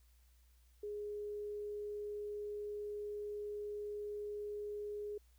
sine tone, 415.3 Hz, G#4, in tune, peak -40 dBFS, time 0.83-5.18 s, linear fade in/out 5 ms, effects added 60 Hz sine -64 dBFS peak until 5.38 s + white hiss -75 dBFS RMS until 5.38 s

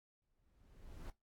brown noise with exponential growth, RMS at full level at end -45 dBFS, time 0.22-1.1 s, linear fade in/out 0 ms, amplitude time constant 190 ms, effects noise-tail reverb RT60 0.2 s tail -19 dB re dry + AAC 64 kbps

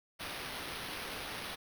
white noise with sample-and-hold, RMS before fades -42 dBFS, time 0.19-1.56 s, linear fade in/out 20 ms, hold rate 7350 Hz, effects none

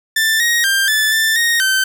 sawtooth tone with pitch steps, 1774 / 1880 / 1587 / 1745 / 1774 / 1863 / 1543 Hz, A6 / A#6 / G6 / A6 / A6 / A#6 / G6, +14 / +14 / +21 / -15 / +14 / -2 / -28 cents, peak -9 dBFS, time 0.16-1.84 s, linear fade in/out 5 ms, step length 240 ms, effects 8-bit

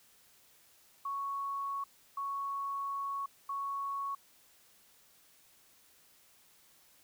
sine tone bursts at uneven times, 1110 Hz, C#6, 2 cents sharp, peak -34 dBFS, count 3, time 1.05-1.84 / 2.17-3.26 / 3.49-4.15 s, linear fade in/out 5 ms, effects white hiss -64 dBFS RMS until 7.03 s

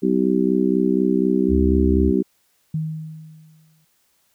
harmonic tone, 64.1 Hz, C2, 35 cents flat, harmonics 3 / 4 / 5 / 6, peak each -21 / -21 / -21 / -21 dBFS, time 0.02-2.23 s, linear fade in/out 20 ms
sine tone, 72.8 Hz, D2, 15 cents flat, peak -18 dBFS, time 1.48-2.13 s, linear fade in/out 50 ms
sine tone with exponential decay, 157.3 Hz, D#3, 19 cents sharp, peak -19 dBFS, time 2.74-3.85 s, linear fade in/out 5 ms, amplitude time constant 240 ms
effects white hiss -64 dBFS RMS until 4.34 s

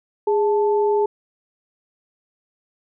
sine tone pair together, 413.6 / 877 Hz, G#4 / A5, -7 / -6 cents, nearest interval octave + minor second, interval 1301 cents, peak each -16 / -23 dBFS, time 0.27-1.06 s, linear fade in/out 5 ms, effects none

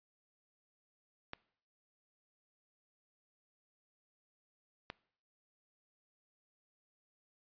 clicks, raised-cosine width 0.3 ms, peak -25 dBFS, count 2, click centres 1.334 / 4.901 s, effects noise-tail reverb RT60 0.6 s tail -22 dB re dry + resampled to 11025 Hz

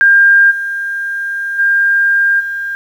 sine tone with level steps, 1602 Hz, G6, 37 cents sharp, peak -4 / -16 / -8 / -17 dBFS, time 0.01-2.75 s, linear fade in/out 0 ms, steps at 0.5 / 1.58 / 2.39 s, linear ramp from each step 20 ms, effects 7-bit

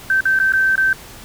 sine tone with dropouts, 1552 Hz, G6, 18 cents flat, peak -12 dBFS, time 0.1-0.93 s, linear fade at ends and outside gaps 2 ms, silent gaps 0.207-0.254 / 0.39-0.399 / 0.523-0.535 / 0.756-0.778 s, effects pink hiss -38 dBFS RMS until 1.24 s

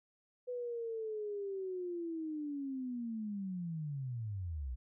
sine linear sweep, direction down, 499 to 57.5 Hz, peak -37 dBFS, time 0.47-4.76 s, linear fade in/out 20 ms, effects none

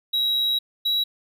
triangle tone pair in turn, 3858 / 3885 Hz, B7 / B7, -41 / -29 cents, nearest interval unison, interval 12 cents, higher second, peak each -18 dBFS, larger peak neither, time 0.13-0.59 / 0.85-1.04 s, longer first, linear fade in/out 10 ms, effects none

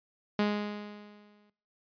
sawtooth tone with exponential decay, 207.7 Hz, G#3, in tune, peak -20 dBFS, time 0.39-1.5 s, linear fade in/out 2 ms, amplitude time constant 240 ms, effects noise-tail reverb RT60 0.5 s tail -20 dB re dry + resampled to 11025 Hz

